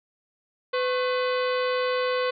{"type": "harmonic tone with a mistuned harmonic", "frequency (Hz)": 503, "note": "B4", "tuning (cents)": 32, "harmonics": [1, 2, 3, 4, 5, 6, 7, 8, 9], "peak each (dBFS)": [-24, -30, -34, -36, -38, -40, -41, -42, -43], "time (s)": [0.73, 2.31], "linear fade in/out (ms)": 10, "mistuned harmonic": 2, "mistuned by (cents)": 140, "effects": []}